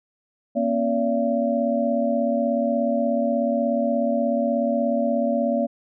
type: tone cluster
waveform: sine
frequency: 236.5 / 273.1 / 574 / 675 Hz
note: A#3 / C#4 / D5 / E5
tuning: +25 / -26 / -40 / +41 cents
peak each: -23 / -28 / -23 / -27 dBFS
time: 0.55-5.67 s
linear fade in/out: 20 ms
effects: none